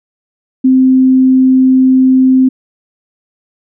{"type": "tone", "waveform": "sine", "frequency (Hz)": 260, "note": "C4", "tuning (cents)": -11, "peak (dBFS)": -4, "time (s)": [0.64, 2.49], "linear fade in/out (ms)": 10, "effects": []}